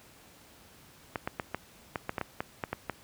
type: clicks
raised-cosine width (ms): 0.5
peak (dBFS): -16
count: 12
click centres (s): 1.158 / 1.275 / 1.398 / 1.546 / 1.958 / 2.094 / 2.182 / 2.213 / 2.405 / 2.638 / 2.73 / 2.897
effects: pink hiss -56 dBFS RMS until 3.03 s + high-pass 60 Hz 12 dB/octave